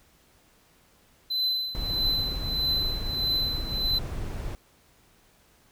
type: tone with tremolo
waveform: triangle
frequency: 4038 Hz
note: B7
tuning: 38 cents sharp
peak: -21 dBFS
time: 1.3-3.99 s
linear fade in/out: 10 ms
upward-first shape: triangle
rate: 1.6 Hz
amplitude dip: 85%
type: noise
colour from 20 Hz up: brown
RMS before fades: -32 dBFS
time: 1.75-4.55 s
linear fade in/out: 0 ms
effects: pink hiss -61 dBFS RMS until 5.71 s